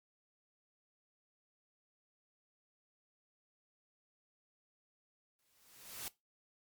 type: noise with exponential growth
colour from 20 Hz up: white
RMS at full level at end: -41 dBFS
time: 5.39-6.08 s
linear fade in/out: 0 ms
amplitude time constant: 150 ms
effects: noise-tail reverb RT60 0.2 s tail -19 dB re dry + MP3 96 kbps